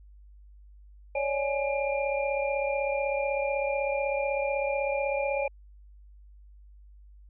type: tone cluster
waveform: sine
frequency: 553 / 589 / 838 / 2395 Hz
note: C#5 / D5 / G#5 / D7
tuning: -4 / +5 / +15 / +33 cents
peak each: -28 / -33 / -34 / -34 dBFS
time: 1.15-5.48 s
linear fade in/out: 5 ms
effects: added 50 Hz sine -49 dBFS peak until 7.29 s